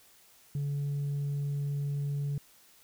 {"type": "tone with tanh clipping", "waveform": "sine", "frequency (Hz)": 142.7, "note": "D3", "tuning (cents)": -49, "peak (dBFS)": -30, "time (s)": [0.55, 2.38], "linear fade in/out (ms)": 2, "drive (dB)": 1, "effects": ["white hiss -60 dBFS RMS until 2.83 s"]}